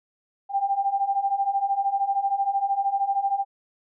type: beating tone pair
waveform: sine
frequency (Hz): 783 / 796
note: G5 / G5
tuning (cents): -2 / +26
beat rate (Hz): 13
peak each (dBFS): -26 / -23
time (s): 0.49-3.45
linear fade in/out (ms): 50
effects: none

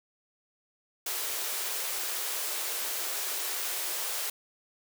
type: high-pass noise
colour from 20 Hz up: white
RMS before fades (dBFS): -33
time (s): 1.06-4.3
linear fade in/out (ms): 5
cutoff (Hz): 330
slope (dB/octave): 96
effects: none

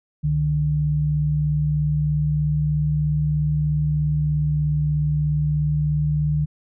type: tone pair together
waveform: sine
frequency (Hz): 66.8 / 149.96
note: C2 / D3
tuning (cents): +36 / +36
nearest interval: octave + major second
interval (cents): 1400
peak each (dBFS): -27 / -18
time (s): 0.23-6.46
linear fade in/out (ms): 20
effects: none

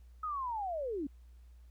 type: linear sweep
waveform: sine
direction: down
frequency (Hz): 1285 to 260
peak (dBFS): -34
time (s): 0.23-1.07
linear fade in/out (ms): 5
effects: added 60 Hz sine -53 dBFS peak until 1.7 s + pink hiss -75 dBFS RMS until 1.7 s

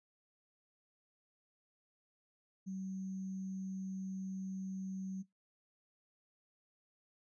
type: tone with sample-and-hold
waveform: sine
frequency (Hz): 190.1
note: F#3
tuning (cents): +47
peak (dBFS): -39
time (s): 2.66-5.23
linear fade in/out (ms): 20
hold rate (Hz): 6300
effects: noise-tail reverb RT60 0.2 s tail -21 dB re dry + resampled to 24000 Hz

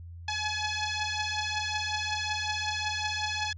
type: beating tone pair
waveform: 10% pulse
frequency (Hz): 846 / 851.4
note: G#5 / G#5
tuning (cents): +32 / +43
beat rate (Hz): 5.4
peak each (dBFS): -24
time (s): 0.28-3.53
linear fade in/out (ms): 5
effects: added 85 Hz sine -41 dBFS peak until 3.57 s + resampled to 16000 Hz

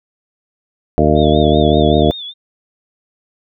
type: harmonic tone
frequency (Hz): 75.9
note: D#2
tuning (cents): -42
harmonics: 1 / 2 / 3 / 4 / 5 / 6 / 8 / 9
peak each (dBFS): -17 / -17 / -17 / -17 / -17 / -17 / -17 / -17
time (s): 0.98-2.11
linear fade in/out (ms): 0
type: tone with vibrato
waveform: sine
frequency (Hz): 3533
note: A7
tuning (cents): +6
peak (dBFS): -25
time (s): 1.15-2.34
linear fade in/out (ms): 50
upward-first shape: sine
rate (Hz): 5.2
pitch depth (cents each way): 85
effects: none

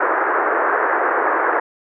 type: band-pass noise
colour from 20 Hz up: white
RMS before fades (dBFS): -18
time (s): 0-1.6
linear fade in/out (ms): 5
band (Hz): 330 to 1700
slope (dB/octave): 48
effects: none

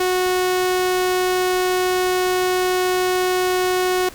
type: tone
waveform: sawtooth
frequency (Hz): 366.8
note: F#4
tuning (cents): -15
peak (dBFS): -13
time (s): 0-4.09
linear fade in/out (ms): 5
effects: pink hiss -41 dBFS RMS until 4.14 s

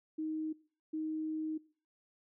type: tone bursts at uneven times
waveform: sine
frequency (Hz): 313.2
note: D#4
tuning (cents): +11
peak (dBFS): -34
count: 2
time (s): 0.18-0.53 / 0.93-1.58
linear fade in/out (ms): 10
effects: noise-tail reverb RT60 0.4 s tail -20 dB re dry

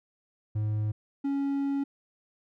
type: tone pair in turn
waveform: triangle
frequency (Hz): 106.7 / 278.3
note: G#2 / C#4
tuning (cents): +47 / +7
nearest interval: octave + perfect fourth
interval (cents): 1660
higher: second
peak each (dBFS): -24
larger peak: neither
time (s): 0.55-0.92 / 1.24-1.84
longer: second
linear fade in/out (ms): 10
effects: none

